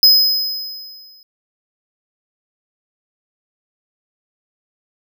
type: tone with exponential decay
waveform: square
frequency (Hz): 5060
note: D#8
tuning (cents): +28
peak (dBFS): -5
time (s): 0.03-1.23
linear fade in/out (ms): 1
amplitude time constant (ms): 260
effects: none